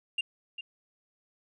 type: tone with echo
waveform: sine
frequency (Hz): 2794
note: F7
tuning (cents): 0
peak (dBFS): -24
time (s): 0.18-0.21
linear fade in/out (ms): 5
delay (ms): 400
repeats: 1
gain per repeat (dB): -12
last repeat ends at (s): 0.61
effects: tanh soft clip ceiling -25 dBFS